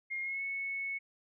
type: tone with pitch glide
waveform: sine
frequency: 2132 to 2205 Hz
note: C7 to C#7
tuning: +32 to -10 cents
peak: -34 dBFS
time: 0.1-0.99 s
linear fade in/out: 20 ms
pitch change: +58 cents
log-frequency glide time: 0.21-0.42 s
effects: none